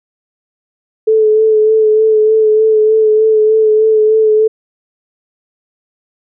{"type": "tone with vibrato", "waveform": "sine", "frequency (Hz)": 434.4, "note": "A4", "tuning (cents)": -22, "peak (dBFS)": -6, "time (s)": [1.07, 4.48], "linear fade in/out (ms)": 10, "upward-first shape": "sine", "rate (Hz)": 3.3, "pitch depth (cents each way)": 23, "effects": []}